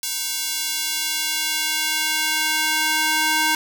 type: tone with high-pass filter sweep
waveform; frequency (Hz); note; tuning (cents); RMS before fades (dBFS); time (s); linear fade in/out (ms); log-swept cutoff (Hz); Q
square; 311.1; D#4; 0; -22; 0.03-3.55; 2; 4800 to 1100; 0.77
effects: none